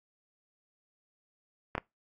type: clicks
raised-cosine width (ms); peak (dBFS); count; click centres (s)
0.5; -16; 2; 1.752 / 1.78
effects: noise-tail reverb RT60 0.2 s tail -23 dB re dry + AAC 48 kbps